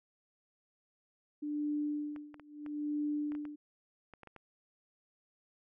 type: tone with tremolo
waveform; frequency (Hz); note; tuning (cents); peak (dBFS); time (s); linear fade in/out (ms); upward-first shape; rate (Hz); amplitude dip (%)
sine; 296.2; D4; +15; -31; 1.42-3.56; 10; sine; 0.76; 95
type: clicks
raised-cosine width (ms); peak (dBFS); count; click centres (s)
0.5; -36; 11; 2.162 / 2.343 / 2.397 / 2.663 / 3.32 / 3.351 / 3.453 / 4.137 / 4.233 / 4.273 / 4.363
effects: none